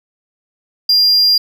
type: tone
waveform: triangle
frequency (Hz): 4800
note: D8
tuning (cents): +37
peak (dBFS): -7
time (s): 0.89-1.38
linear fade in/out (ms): 5
effects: none